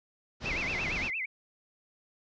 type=low-pass noise; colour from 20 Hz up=pink; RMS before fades=-37 dBFS; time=0.4-1.11 s; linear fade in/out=50 ms; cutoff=5900 Hz; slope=48 dB/octave
type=tone with vibrato; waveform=sine; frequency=2337 Hz; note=D7; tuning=9 cents flat; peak=-31 dBFS; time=0.45-1.26 s; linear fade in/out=10 ms; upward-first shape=sine; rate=8.7 Hz; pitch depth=250 cents each way
effects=none